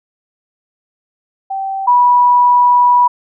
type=tone pair in turn; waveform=sine; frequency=776 / 977.7 Hz; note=G5 / B5; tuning=-18 / -18 cents; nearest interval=major third; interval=400 cents; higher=second; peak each=-17 / -6 dBFS; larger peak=second; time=1.5-1.87 / 1.87-3.08 s; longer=second; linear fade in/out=10 ms; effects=none